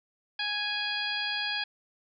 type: harmonic tone with a mistuned harmonic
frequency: 830.6 Hz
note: G#5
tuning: in tune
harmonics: 1 / 2 / 3 / 4 / 5 / 6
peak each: -40 / -34 / -36 / -34 / -39 / -37 dBFS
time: 0.39-1.64 s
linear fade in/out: 5 ms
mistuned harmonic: 6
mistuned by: -66 cents
effects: none